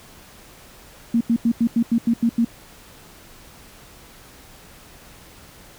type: tone bursts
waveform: sine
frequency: 232.3 Hz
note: A#3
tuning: 6 cents flat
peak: -14 dBFS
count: 9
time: 1.14-2.448 s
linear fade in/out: 5 ms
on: 68 ms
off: 87 ms
effects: pink hiss -46 dBFS RMS until 5.78 s